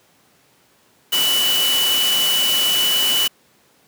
sine tone in noise, 2966 Hz, F#7, 4 cents sharp, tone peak -16 dBFS, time 1.12-3.28 s, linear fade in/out 10 ms, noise white, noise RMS -22 dBFS, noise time 1.12-3.28 s, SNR +3 dB, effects pink hiss -56 dBFS RMS until 3.87 s + high-pass 150 Hz 12 dB/octave

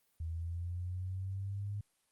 sine linear sweep, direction up, 80.5 to 103.2 Hz, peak -36 dBFS, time 0.2-1.81 s, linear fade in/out 5 ms, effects white hiss -75 dBFS RMS until 2.11 s + Opus 32 kbps

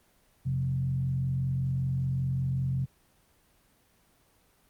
sine tone with frequency modulation, 131.8 Hz, C3, 13 cents sharp, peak -26 dBFS, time 0.45-2.86 s, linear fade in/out 20 ms, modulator 45.2 Hz, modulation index 0.56, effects pink hiss -65 dBFS RMS until 4.69 s + Opus 24 kbps

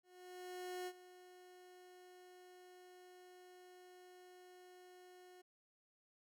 30% pulse tone with ADSR envelope, 363 Hz, F#4, 33 cents flat, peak -40 dBFS, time 0.03-5.42 s, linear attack 840 ms, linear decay 55 ms, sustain -16 dB, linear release 11 ms, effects none

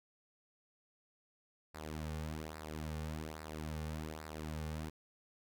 sawtooth tone with flanger, 77.78 Hz, D#2, in tune, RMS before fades -43 dBFS, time 1.74-4.9 s, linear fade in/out 10 ms, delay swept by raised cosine 0.31 to 3.11 ms, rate 1.2 Hz, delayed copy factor -0.7, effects none

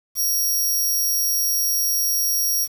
15% pulse tone, 5650 Hz, F8, 19 cents sharp, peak -13 dBFS, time 0.15-2.68 s, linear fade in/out 50 ms, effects 7-bit

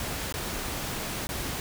pink noise with dropouts, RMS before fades -33 dBFS, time 0-1.6 s, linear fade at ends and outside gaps 1 ms, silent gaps 0.325-0.34 / 1.27-1.29 s, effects none

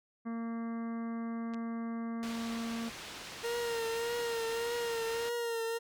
harmonic tone, 230 Hz, A#3, 23 cents flat, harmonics 1 / 2 / 3 / 4 / 5 / 6 / 7 / 8 / 9, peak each -35 / -49 / -50 / -57 / -49 / -60 / -57 / -63 / -59 dBFS, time 0.25-2.9 s, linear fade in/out 20 ms
clicks, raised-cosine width 0.2 ms, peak -33 dBFS, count 2, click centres 1.537 / 1.544 s
white low-pass noise, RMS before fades -46 dBFS, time 2.23-5.29 s, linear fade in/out 0 ms, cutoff 4400 Hz, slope 12 dB/octave
40% pulse tone with vibrato, 464.7 Hz, A#4, 5 cents flat, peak -32 dBFS, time 3.43-5.79 s, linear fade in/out 20 ms, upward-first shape triangle, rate 1.7 Hz, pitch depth 45 cents each way
effects none

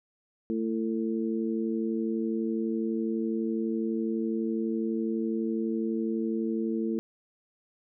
harmonic tone, 112 Hz, A2, 31 cents sharp, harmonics 2 / 3 / 4, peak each -29 / -31 / -35 dBFS, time 0.5-6.99 s, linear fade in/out 0 ms, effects none

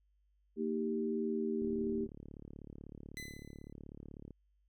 sine chord, Eb major, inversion second, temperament equal with one note detuned, 229.1 / 311.1 / 392 Hz, Bb3 / Eb4 / G4, -30 / 0 / 0 cents, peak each -36 / -40 / -36 dBFS, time 0.56-2.08 s, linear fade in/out 50 ms
click train, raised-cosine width 3 ms, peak -36 dBFS, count 98, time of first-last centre 1.62-4.307 s, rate 36.1 Hz
sawtooth tone with exponential decay, 2017 Hz, B6, 36 cents sharp, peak -38 dBFS, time 3.17-3.73 s, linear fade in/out 0 ms, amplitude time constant 120 ms
effects added 50 Hz sine -70 dBFS peak until 4.68 s

